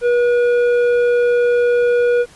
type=tone with tanh clipping; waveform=sine; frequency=483 Hz; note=B4; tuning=39 cents flat; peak=-13 dBFS; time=0.01-2.26 s; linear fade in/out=50 ms; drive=9 dB; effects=pink hiss -45 dBFS RMS until 2.35 s + resampled to 24000 Hz